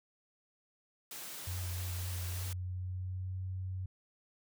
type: high-pass noise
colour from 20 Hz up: white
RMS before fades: -45 dBFS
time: 1.11-2.53 s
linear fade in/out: 2 ms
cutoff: 120 Hz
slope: 48 dB/octave
type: tone with pitch glide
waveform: sine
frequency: 89.6 to 93.24 Hz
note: F2 to F#2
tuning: +45 to +14 cents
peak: -36 dBFS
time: 1.47-3.86 s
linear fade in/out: 5 ms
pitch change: +69 cents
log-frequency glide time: 2.13-3.38 s
effects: none